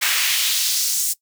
pink noise with high-pass filter sweep, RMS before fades -20 dBFS, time 0.01-1.14 s, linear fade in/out 20 ms, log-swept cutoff 1800 to 7700 Hz, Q 1.4, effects noise-tail reverb RT60 0.1 s tail -19 dB re dry

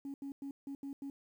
sine tone bursts at uneven times, 277.2 Hz, C#4, in tune, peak -38 dBFS, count 6, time 0.05-0.14 / 0.22-0.32 / 0.42-0.51 / 0.67-0.75 / 0.83-0.93 / 1.02-1.1 s, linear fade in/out 2 ms, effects tanh soft clip ceiling -37 dBFS + 11-bit

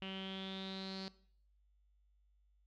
sawtooth tone with low-pass filter sweep, 191.2 Hz, G3, 43 cents flat, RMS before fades -45 dBFS, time 0.02-1.08 s, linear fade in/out 0 ms, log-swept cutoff 2900 to 4500 Hz, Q 9.7, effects noise-tail reverb RT60 0.6 s tail -19 dB re dry + added 50 Hz sine -69 dBFS peak until 2.66 s

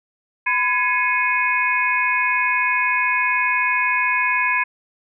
sine tone cluster, 1006 / 1672 / 2180 / 2499 Hz, B5 / G#6 / C#7 / D#7, +32 / +11 / -29 / +7 cents, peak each -22 dBFS, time 0.46-4.64 s, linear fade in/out 10 ms, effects none

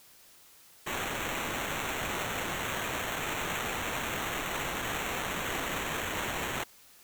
violet noise with sample-and-hold, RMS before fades -34 dBFS, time 0.86-6.64 s, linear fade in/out 10 ms, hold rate 4900 Hz, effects white hiss -57 dBFS RMS until 7.03 s

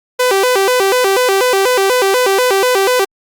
sawtooth tone with vibrato, 441.9 Hz, A4, 7 cents sharp, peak -6 dBFS, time 0.19-3.05 s, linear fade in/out 10 ms, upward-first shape square, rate 4.1 Hz, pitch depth 220 cents each way, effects Opus 48 kbps

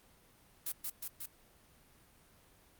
blue noise with echo, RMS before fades -37 dBFS, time 0.66-0.72 s, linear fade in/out 5 ms, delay 180 ms, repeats 3, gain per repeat -2 dB, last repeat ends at 1.26 s, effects pink hiss -64 dBFS RMS until 2.79 s + Opus 32 kbps

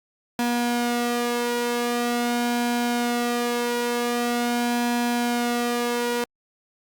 sawtooth tone with flanger, 240 Hz, B3, 49 cents flat, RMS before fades -24 dBFS, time 0.39-6.24 s, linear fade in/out 2 ms, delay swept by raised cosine 1.2 to 2.9 ms, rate 0.22 Hz, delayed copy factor +0.55, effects Opus 48 kbps

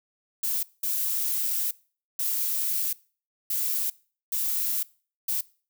violet noise bursts at uneven times, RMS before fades -27 dBFS, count 6, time 0.43-0.63 / 0.83-1.71 / 2.19-2.93 / 3.5-3.9 / 4.32-4.83 / 5.28-5.41 s, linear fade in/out 5 ms, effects noise-tail reverb RT60 0.4 s tail -22 dB re dry

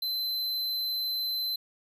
square tone, 4063 Hz, B7, 48 cents sharp, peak -29 dBFS, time 0.02-1.56 s, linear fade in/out 5 ms, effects none

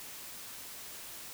silence, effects white hiss -46 dBFS RMS until 1.33 s

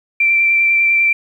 sine tone with vibrato, 2349 Hz, D7, in tune, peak -10 dBFS, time 0.2-1.13 s, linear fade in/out 5 ms, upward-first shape square, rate 10 Hz, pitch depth 9 cents each way, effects 8-bit

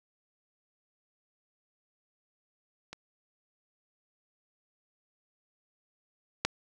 clicks, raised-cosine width 0.2 ms, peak -24 / -8 dBFS, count 2, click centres 2.93 / 6.45 s, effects none

